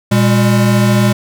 square tone pair together, 118.8 / 202.6 Hz, A#2 / G#3, +33 / -43 cents, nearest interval major sixth, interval 924 cents, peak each -12 dBFS, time 0.11-1.13 s, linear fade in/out 10 ms, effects none

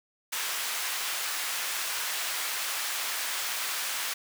pink high-pass noise, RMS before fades -32 dBFS, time 0.32-4.14 s, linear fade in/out 10 ms, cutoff 1300 Hz, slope 12 dB/octave, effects none

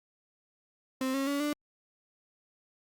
35% pulse tone with pitch steps, 261.6 / 272.2 / 283.3 / 294.8 Hz, C4 / C#4 / C#4 / D4, 0 / -31 / +38 / +7 cents, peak -27 dBFS, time 1.01-1.53 s, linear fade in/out 2 ms, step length 130 ms, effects Opus 48 kbps

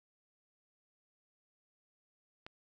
click, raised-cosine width 0.3 ms, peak -30 dBFS, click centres 2.465 s, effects none

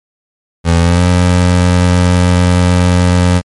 25% pulse tone with pitch glide, 84.4 to 89.32 Hz, E2 to F2, +41 to +39 cents, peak -3 dBFS, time 0.64-3.42 s, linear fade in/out 50 ms, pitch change +98 cents, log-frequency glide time 0.79-1.04 s, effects MP3 48 kbps

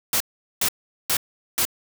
white noise bursts, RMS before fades -21 dBFS, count 4, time 0.13-1.652 s, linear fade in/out 2 ms, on 73 ms, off 410 ms, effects none

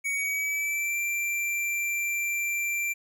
square tone with pitch glide, 2243 to 2356 Hz, C#7 to D7, +20 to +5 cents, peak -27 dBFS, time 0.04-2.94 s, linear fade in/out 20 ms, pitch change +85 cents, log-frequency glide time 0.15-0.98 s, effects 11-bit

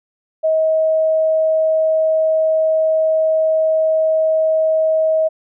sine tone, 635 Hz, D#5, 35 cents sharp, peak -12 dBFS, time 0.43-5.29 s, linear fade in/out 20 ms, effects none

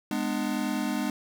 square chord, G# diminished, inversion none, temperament just, 207.7 / 249.2 / 299 Hz, G#3 / B3 / D4, 0 / +16 / +31 cents, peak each -32 dBFS, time 0.11-1.1 s, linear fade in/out 2 ms, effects none

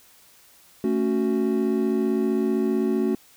triangle chord, F# minor, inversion first, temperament just, 222 / 277.5 / 370 Hz, A3 / C#4 / F#4, +16 / +2 / 0 cents, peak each -22 / -24 / -22 dBFS, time 0.84-3.15 s, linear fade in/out 2 ms, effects white hiss -54 dBFS RMS until 3.36 s

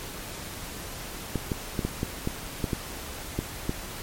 clicks, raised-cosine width 3 ms, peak -13 dBFS, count 10, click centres 1.357 / 1.518 / 1.792 / 1.85 / 2.031 / 2.274 / 2.642 / 2.732 / 3.39 / 3.694 s, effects pink hiss -38 dBFS RMS until 4.02 s + MP3 64 kbps

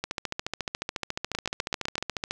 two click trains, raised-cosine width 0.2 ms, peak -11 / -12 dBFS, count 6 / 33, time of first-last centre 1.35-1.981 / 0.04-2.31 s, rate 7.93 / 14.1 Hz, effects none

